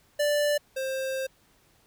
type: tone pair in turn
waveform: square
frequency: 587.3 / 529.2 Hz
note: D5 / C5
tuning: 0 / +20 cents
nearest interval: major second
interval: 180 cents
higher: first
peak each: -23 / -29 dBFS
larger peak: first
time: 0.19-0.58 / 0.76-1.27 s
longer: second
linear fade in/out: 10 ms
effects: pink hiss -63 dBFS RMS until 1.86 s